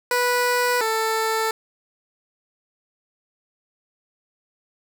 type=tone pair in turn; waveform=15% pulse; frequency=491.2 / 443.4 Hz; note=B4 / A4; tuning=-9 / +13 cents; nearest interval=major second; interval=178 cents; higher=first; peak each=-12 / -14 dBFS; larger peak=first; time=0.11-0.81 / 0.81-1.51 s; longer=neither; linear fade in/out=2 ms; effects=none